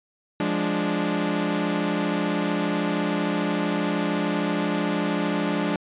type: chord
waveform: sawtooth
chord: D diminished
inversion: first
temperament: equal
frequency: 174.61 / 207.7 / 293.7 Hz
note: F3 / Ab3 / D4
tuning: 0 / 0 / 0 cents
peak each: -24 / -23 / -22 dBFS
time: 0.4-5.76 s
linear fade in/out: 2 ms
effects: resampled to 8000 Hz